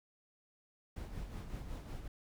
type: noise with tremolo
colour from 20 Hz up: brown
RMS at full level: -42 dBFS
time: 0.96-2.08 s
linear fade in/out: 5 ms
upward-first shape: sine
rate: 5.4 Hz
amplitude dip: 50%
effects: none